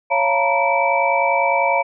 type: tone cluster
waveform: sine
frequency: 554 / 687 / 908 / 958 / 2313 Hz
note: C#5 / F5 / A#5 / A#5 / D7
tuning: -1 / -29 / -46 / +47 / -27 cents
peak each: -21 dBFS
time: 0.1-1.83 s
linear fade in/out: 20 ms
effects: none